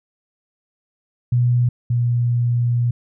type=tone pair in turn; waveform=sine; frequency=122.1 / 120.28 Hz; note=B2 / B2; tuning=-19 / -45 cents; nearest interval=unison; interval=26 cents; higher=first; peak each=-13 / -15 dBFS; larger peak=first; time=1.32-1.69 / 1.9-2.91 s; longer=second; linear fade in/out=5 ms; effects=none

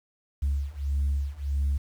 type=beating tone pair; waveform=sine; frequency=69.3 / 70.9 Hz; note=C#2 / C#2; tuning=0 / +40 cents; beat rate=1.6 Hz; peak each=-27 / -26 dBFS; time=0.42-1.78 s; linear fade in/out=10 ms; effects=tanh soft clip ceiling -20 dBFS + 9-bit

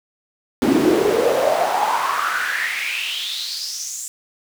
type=noise with high-pass filter sweep; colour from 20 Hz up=brown; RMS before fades=-20 dBFS; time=0.62-4.08 s; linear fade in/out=0 ms; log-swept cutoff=260 to 7600 Hz; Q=6; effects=none

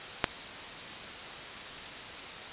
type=clicks; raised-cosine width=0.3 ms; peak=-6 / -26 dBFS; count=2; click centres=0.242 / 0.245 s; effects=white hiss -41 dBFS RMS until 2.52 s + resampled to 8000 Hz

